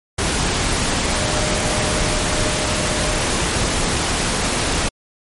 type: tone in noise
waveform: sine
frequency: 609 Hz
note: D#5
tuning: 37 cents flat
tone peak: -27 dBFS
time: 1.14-3.2 s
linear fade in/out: 10 ms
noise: pink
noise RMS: -19 dBFS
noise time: 0.18-4.89 s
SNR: -11 dB
effects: MP3 48 kbps